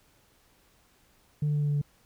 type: tone with pitch steps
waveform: sine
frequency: 149 / 148.14 / 147.29 / 146.44 / 145.6 / 144.76 Hz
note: D3 / D3 / D3 / D3 / D3 / D3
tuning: +25 / +15 / +5 / -5 / -15 / -25 cents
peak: -22 dBFS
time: 1.42-1.816 s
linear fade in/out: 5 ms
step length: 66 ms
effects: tanh soft clip ceiling -22 dBFS + pink hiss -64 dBFS RMS until 2.05 s